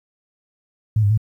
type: tone with pitch steps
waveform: sine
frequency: 108.5 / 101.7 / 109.4 Hz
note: A2 / G#2 / A2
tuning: -24 / -36 / -9 cents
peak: -13 dBFS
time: 0.96-1.176 s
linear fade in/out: 5 ms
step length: 72 ms
effects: 9-bit